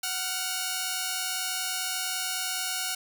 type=tone pair together; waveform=5% pulse; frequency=746 / 1402.6 Hz; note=F#5 / F6; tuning=+14 / +7 cents; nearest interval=major seventh; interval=1093 cents; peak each=-20 dBFS; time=0.03-2.95 s; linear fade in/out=5 ms; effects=none